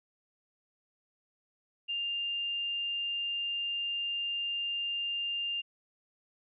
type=tone; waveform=sine; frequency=2800 Hz; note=F7; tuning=4 cents sharp; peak=-31 dBFS; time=1.88-5.62 s; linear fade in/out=20 ms; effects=none